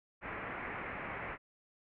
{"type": "low-pass noise", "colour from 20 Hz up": "white", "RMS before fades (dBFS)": -42, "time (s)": [0.21, 1.38], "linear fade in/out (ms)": 50, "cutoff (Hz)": 2300, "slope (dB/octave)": 48, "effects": []}